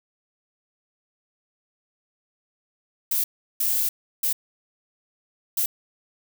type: noise bursts at uneven times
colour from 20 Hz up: violet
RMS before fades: -23 dBFS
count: 4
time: 3.11-3.24 / 3.6-3.89 / 4.23-4.33 / 5.57-5.66 s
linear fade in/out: 5 ms
effects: none